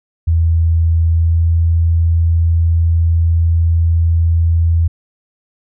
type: tone with pitch glide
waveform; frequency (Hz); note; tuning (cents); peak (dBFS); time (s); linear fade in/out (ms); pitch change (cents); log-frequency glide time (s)
sine; 82.41 to 83.18; E2 to E2; 0 to +16; -9; 0.27-4.88; 10; +16; 1.1-1.48
effects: none